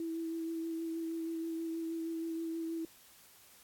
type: tone with vibrato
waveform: sine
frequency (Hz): 328.3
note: E4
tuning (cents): -7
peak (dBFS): -35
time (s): 0-2.85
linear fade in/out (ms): 2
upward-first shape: sine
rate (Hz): 6.3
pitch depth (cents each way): 16
effects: white hiss -60 dBFS RMS until 3.63 s + AAC 64 kbps